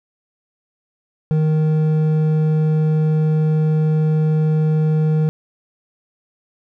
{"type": "tone with hard clipping", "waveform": "triangle", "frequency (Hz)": 155.56, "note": "D#3", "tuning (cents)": 0, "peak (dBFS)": -15, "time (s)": [1.31, 5.29], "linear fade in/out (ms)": 0, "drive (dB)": 10, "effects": []}